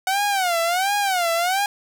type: tone with vibrato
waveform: sawtooth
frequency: 740 Hz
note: F#5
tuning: in tune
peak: -15 dBFS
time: 0.07-1.66 s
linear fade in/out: 2 ms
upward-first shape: sine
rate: 1.4 Hz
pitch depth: 180 cents each way
effects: none